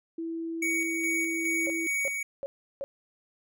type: tone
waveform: sine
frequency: 329.6 Hz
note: E4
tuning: in tune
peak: -31 dBFS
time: 0.18-1.87 s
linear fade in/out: 5 ms
type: tone with tremolo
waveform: square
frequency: 2245 Hz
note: C#7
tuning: 21 cents sharp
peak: -27 dBFS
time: 0.62-2.23 s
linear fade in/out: 5 ms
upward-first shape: square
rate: 2.4 Hz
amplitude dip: 35%
type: tone bursts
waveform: sine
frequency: 554 Hz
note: C#5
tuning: 1 cent flat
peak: -31 dBFS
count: 4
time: 1.67-2.84 s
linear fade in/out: 0 ms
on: 30 ms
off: 350 ms
effects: none